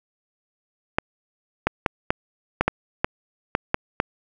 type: clicks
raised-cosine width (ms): 0.5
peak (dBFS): -3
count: 10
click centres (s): 0.985 / 1.67 / 1.862 / 2.105 / 2.61 / 2.68 / 3.045 / 3.551 / 3.744 / 4.001
effects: none